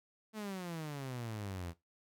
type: exponential sweep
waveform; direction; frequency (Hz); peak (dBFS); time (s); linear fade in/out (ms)
sawtooth; down; 221.3 to 82.41; -36; 0.33-1.74; 50
effects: noise-tail reverb RT60 0.2 s tail -17 dB re dry